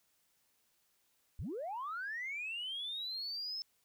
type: linear sweep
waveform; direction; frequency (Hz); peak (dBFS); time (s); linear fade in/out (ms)
sine; up; 49.84 to 5274; -37; 1.39-3.62; 0
effects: tanh soft clip ceiling -34 dBFS + white hiss -75 dBFS RMS until 3.84 s